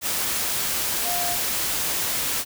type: tone in noise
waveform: sine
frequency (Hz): 704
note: F5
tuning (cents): +14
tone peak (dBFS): -28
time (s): 1.03-1.37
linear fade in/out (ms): 50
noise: white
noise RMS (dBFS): -25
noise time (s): 0.01-2.45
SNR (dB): -6
effects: none